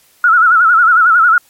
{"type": "tone with vibrato", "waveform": "sine", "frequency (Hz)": 1378, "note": "F6", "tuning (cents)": -24, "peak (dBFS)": -5, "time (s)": [0.24, 1.38], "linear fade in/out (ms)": 2, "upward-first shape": "sine", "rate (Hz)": 11, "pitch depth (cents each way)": 110, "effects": ["white hiss -50 dBFS RMS until 1.49 s", "MP3 64 kbps"]}